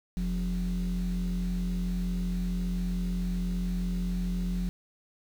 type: tone pair together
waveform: sine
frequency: 44.57 / 179.4 Hz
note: F1 / F3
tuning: +36 / +47 cents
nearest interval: 2 octaves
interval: 2411 cents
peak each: -28 dBFS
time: 0.17-4.69 s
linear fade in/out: 0 ms
effects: tanh soft clip ceiling -24 dBFS + 8-bit